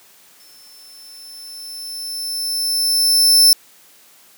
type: tone with exponential growth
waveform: sawtooth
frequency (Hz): 5300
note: E8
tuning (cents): +9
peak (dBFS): -4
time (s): 0.4-3.53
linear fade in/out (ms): 1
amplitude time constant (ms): 680
effects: white hiss -49 dBFS RMS until 4.37 s + high-pass 150 Hz 12 dB/octave